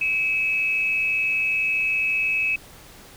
sine tone pair together, 2303 / 2585 Hz, D7 / E7, -34 / -34 cents, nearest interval major second, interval 200 cents, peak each -30 / -20 dBFS, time 0.01-2.56 s, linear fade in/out 5 ms, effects pink hiss -46 dBFS RMS until 3.16 s

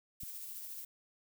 violet noise with tremolo, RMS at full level -44 dBFS, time 0.2-0.85 s, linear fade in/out 5 ms, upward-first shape sine, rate 14 Hz, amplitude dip 30%
click, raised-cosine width 5 ms, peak -36 dBFS, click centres 0.234 s
effects none

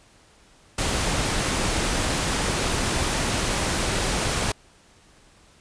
pink noise, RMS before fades -24 dBFS, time 0.78-4.52 s, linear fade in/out 5 ms, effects pink hiss -55 dBFS RMS until 5.6 s + resampled to 22050 Hz

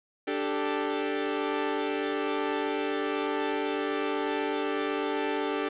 sawtooth chord, D suspended fourth, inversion none, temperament equal, 293.7 / 392 / 440 Hz, D4 / G4 / A4, 0 / 0 / 0 cents, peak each -28 / -28 / -28 dBFS, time 0.27-5.69 s, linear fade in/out 10 ms, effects resampled to 8000 Hz + 8-bit

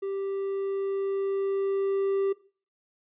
triangle tone with level ramp, 392 Hz, G4, in tune, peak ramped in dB -27 to -21 dBFS, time 0.02-2.33 s, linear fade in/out 10 ms, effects noise-tail reverb RT60 0.4 s tail -19 dB re dry + resampled to 8000 Hz

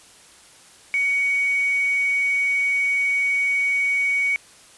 sine tone with quantisation, 2244 Hz, C#7, 21 cents sharp, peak -18 dBFS, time 0.94-4.36 s, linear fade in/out 0 ms, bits 6, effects white hiss -49 dBFS RMS until 4.77 s + resampled to 24000 Hz

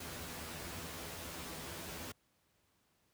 pink noise with comb filter, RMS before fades -45 dBFS, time 0-2.12 s, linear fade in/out 5 ms, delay 12 ms, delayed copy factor +0.7, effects pink hiss -75 dBFS RMS until 3.13 s + high-pass 60 Hz 12 dB/octave

